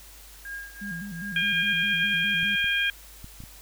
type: tone with tremolo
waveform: sine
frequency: 1623 Hz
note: G#6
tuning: 40 cents flat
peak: -32 dBFS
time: 0.45-2.22 s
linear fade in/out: 2 ms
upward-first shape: triangle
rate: 2.7 Hz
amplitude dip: 90%
type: tone with vibrato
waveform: sine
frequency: 184.4 Hz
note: F#3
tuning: 6 cents flat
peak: -34 dBFS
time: 0.81-2.56 s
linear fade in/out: 10 ms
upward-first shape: square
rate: 4.9 Hz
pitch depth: 160 cents each way
type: harmonic tone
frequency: 807 Hz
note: G#5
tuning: 50 cents flat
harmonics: 2 / 3 / 4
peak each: -25 / -27 / -28 dBFS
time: 1.36-2.9 s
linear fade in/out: 2 ms
type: clicks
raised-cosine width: 5 ms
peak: -30 dBFS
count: 5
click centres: 2.431 / 2.643 / 3.244 / 3.404 / 3.438 s
effects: added 50 Hz sine -49 dBFS peak until 3.61 s + white hiss -49 dBFS RMS until 3.61 s